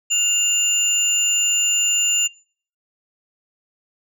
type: tone pair together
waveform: sine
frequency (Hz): 2793 / 7029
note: F7 / A8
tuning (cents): -1 / -3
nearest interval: octave + major third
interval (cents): 1598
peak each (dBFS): -18 / -16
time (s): 0.1-2.28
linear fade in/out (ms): 20
effects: noise-tail reverb RT60 0.5 s tail -25 dB re dry + tanh soft clip ceiling -12 dBFS